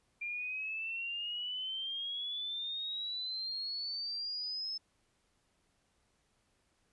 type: exponential sweep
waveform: sine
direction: up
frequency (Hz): 2383 to 5240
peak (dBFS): -36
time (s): 0.21-4.78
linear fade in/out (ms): 10
effects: pink hiss -75 dBFS RMS until 6.92 s + resampled to 24000 Hz